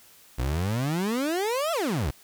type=exponential two-way sweep; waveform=30% pulse; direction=up then down; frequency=58.27 to 691 to 58.27 Hz; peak=-22 dBFS; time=0.38-2.11 s; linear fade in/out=10 ms; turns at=1.72 s; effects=white hiss -54 dBFS RMS until 2.23 s